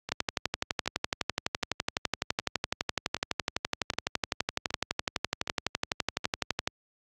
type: two click trains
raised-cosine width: 0.2 ms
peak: -17 / -9 dBFS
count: 9 / 79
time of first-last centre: 0.09-6.244 / 0.12-6.675 s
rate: 1.3 / 11.9 Hz
effects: high-pass 60 Hz 12 dB/octave + Opus 48 kbps